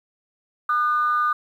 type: tone pair together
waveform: sine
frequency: 1212.6 / 1485 Hz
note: D#6 / F#6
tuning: -45 / +6 cents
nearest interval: major third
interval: 351 cents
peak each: -18 / -25 dBFS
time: 0.69-1.33 s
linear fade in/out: 5 ms
effects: tanh soft clip ceiling -11 dBFS + 9-bit